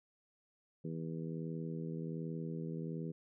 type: harmonic tone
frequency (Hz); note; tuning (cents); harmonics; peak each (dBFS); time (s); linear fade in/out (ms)
81.3; E2; -23; 2 / 3 / 4 / 5 / 6; -40 / -46 / -48 / -48 / -51; 0.84-3.12; 10
effects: none

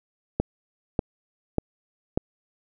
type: click train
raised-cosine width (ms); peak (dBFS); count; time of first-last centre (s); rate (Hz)
2; -8; 4; 0.4-2.175; 1.69
effects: none

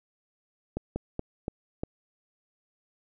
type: slowing click train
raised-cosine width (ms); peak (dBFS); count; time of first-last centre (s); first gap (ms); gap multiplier
2; -17; 5; 0.77-1.835; 190; 1.23
effects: none

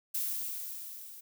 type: noise with level ramp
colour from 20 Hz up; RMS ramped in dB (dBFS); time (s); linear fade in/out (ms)
violet; -32 to -49; 0.14-1.21; 10
effects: none

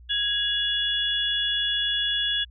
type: tone cluster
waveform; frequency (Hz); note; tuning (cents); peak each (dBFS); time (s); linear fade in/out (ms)
sine; 1655 / 2869 / 3396; G#6 / F7 / G#7; -6 / +46 / +38; -30 / -29 / -24; 0.09-2.45; 20
effects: added 60 Hz sine -45 dBFS peak until 2.5 s

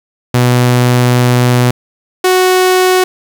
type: tone pair in turn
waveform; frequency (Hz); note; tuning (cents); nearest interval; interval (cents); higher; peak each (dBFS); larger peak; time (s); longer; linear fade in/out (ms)
sawtooth; 123.47 / 369.3; B2 / F#4; 0 / -3; octave + perfect fifth; 1897; second; -3; neither; 0.34-1.71 / 2.24-3.04; first; 5
effects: 7-bit

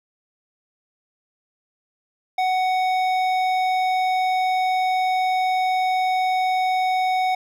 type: tone with hard clipping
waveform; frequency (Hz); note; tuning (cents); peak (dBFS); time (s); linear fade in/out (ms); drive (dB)
sine; 744; F#5; +9; -20; 2.38-7.35; 5; 11
effects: none

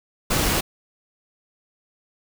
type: noise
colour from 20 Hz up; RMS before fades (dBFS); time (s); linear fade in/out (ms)
pink; -21; 0.3-0.61; 10
effects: none

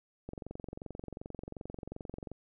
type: click train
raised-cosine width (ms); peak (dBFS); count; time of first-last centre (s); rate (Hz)
2; -28; 47; 0.29-2.316; 22.7
effects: none

